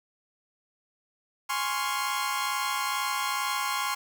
sawtooth chord, Db major seventh, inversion second, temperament equal, 830.6 / 1046.5 / 1108.7 / 1396.9 Hz, Ab5 / C6 / Db6 / F6, 0 / 0 / 0 / 0 cents, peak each -31 / -27 / -29 / -32 dBFS, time 1.49-3.95 s, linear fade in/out 10 ms, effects 8-bit

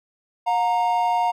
triangle tone pair together, 718.4 / 930 Hz, F5 / A#5, +49 / -4 cents, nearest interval major third, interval 447 cents, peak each -19 dBFS, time 0.46-1.32 s, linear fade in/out 20 ms, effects none

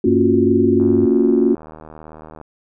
sine chord, Gb major seventh, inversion first, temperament just, 231.2 / 277.5 / 346.9 / 370 Hz, Bb3 / Db4 / F4 / Gb4, -14 / +2 / -12 / 0 cents, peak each -17 dBFS, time 0.04-1.55 s, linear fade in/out 5 ms
sine tone, 98 Hz, G2, in tune, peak -23 dBFS, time 0.06-1.06 s, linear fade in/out 5 ms
click train, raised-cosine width 1 ms, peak -23 dBFS, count 127, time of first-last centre 0.8-2.413 s, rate 78.1 Hz
effects none

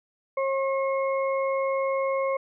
harmonic tone, 540 Hz, C#5, 45 cents flat, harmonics 1 / 2 / 4, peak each -24 / -30 / -36 dBFS, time 0.37-2.37 s, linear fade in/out 5 ms, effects none

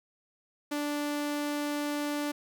sawtooth tone, 292.9 Hz, D4, 5 cents flat, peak -26 dBFS, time 0.71-2.32 s, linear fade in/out 10 ms, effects 10-bit

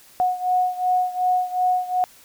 sine beating tone pair, 730 / 732.7 Hz, F#5 / F#5, -24 / -17 cents, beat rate 2.7 Hz, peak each -20 / -23 dBFS, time 0.2-2.04 s, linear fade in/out 0 ms, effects white hiss -50 dBFS RMS until 2.24 s

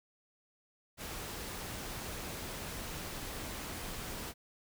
pink noise, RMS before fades -42 dBFS, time 0.97-4.34 s, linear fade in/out 50 ms, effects none

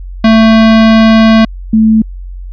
square / sine tone pair in turn, 222.4 / 219.7 Hz, A3 / A3, +19 / -2 cents, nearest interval unison, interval 21 cents, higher first, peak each -3 dBFS, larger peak neither, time 0.24-1.45 / 1.73-2.02 s, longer first, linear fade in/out 5 ms, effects added 45 Hz sine -21 dBFS peak until 2.52 s + resampled to 11025 Hz

